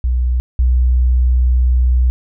sine tone pair in turn, 61.74 / 62.17 Hz, B1 / B1, 0 / +12 cents, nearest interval unison, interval 12 cents, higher second, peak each -12 / -9 dBFS, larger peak second, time 0.04-0.4 / 0.59-2.1 s, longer second, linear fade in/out 0 ms, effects none

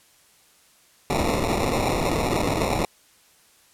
white noise with sample-and-hold, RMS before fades -23 dBFS, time 1.1-2.85 s, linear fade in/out 0 ms, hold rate 1575 Hz, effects white hiss -57 dBFS RMS until 3.73 s + low-pass 12000 Hz 12 dB/octave

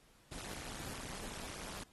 pink noise with amplitude modulation, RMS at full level -42 dBFS, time 0.31-1.84 s, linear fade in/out 10 ms, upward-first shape sine, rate 216 Hz, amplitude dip 95%, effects pink hiss -67 dBFS RMS until 1.92 s + AAC 32 kbps

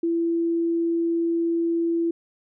sine tone, 335.4 Hz, E4, 30 cents sharp, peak -20 dBFS, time 0.03-2.11 s, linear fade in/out 5 ms, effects none

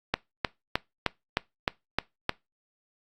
click train, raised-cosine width 0.3 ms, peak -7 dBFS, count 8, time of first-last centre 0.14-2.294 s, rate 3.25 Hz, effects noise-tail reverb RT60 0.2 s tail -22 dB re dry + Opus 48 kbps

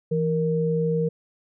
sine tone pair together, 164.81 / 466.2 Hz, E3 / A#4, 0 / 0 cents, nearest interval octave + tritone, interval 1800 cents, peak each -23 dBFS, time 0.11-1.09 s, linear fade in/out 10 ms, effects none

